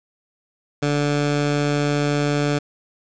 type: tone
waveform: 15% pulse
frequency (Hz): 145.6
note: D3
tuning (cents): -15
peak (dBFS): -12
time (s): 0.82-2.59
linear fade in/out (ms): 10
effects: resampled to 16000 Hz + 7-bit